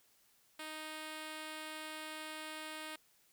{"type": "tone", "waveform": "5% pulse", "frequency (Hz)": 311.1, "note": "D#4", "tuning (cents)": 0, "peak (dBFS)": -32, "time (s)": [0.59, 2.96], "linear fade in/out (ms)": 5, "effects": ["white hiss -70 dBFS RMS until 3.32 s"]}